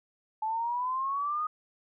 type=exponential sweep; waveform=sine; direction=up; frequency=863 to 1249 Hz; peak=-28 dBFS; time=0.42-1.47 s; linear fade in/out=5 ms; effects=none